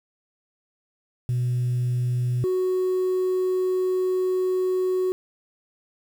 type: tone pair in turn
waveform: sine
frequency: 123.47 / 370 Hz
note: B2 / F#4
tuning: 0 / 0 cents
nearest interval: octave + perfect fifth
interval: 1900 cents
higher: second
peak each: -19 / -18 dBFS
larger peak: second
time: 1.29-2.44 / 2.44-5.12 s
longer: second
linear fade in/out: 0 ms
effects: tanh soft clip ceiling -19 dBFS + 8-bit